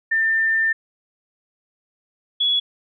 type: tone pair in turn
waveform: sine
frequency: 1794 / 3379 Hz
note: A6 / G#7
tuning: +33 / +29 cents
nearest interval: major seventh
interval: 1096 cents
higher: second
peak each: -16 dBFS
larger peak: neither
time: 0.11-0.73 / 2.4-2.6 s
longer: first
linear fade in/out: 10 ms
effects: none